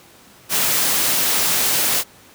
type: noise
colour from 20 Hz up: white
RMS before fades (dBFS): -18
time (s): 0.49-2.04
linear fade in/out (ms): 50
effects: pink hiss -47 dBFS RMS until 2.34 s + high-pass 100 Hz 12 dB/octave